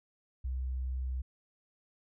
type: tone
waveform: sine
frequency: 64.1 Hz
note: C2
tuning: 35 cents flat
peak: -32 dBFS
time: 0.44-1.22 s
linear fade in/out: 10 ms
effects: none